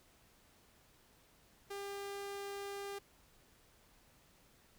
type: tone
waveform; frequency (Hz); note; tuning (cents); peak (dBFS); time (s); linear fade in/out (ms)
sawtooth; 399.8; G4; +34; -38; 1.7-2.99; 10
effects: pink hiss -67 dBFS RMS until 4.78 s